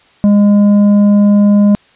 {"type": "tone with tanh clipping", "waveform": "triangle", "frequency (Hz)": 204.7, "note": "G#3", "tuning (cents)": -25, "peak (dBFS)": -6, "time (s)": [0.24, 1.75], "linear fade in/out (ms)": 0, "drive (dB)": 11, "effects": ["white hiss -48 dBFS RMS until 1.95 s", "resampled to 8000 Hz"]}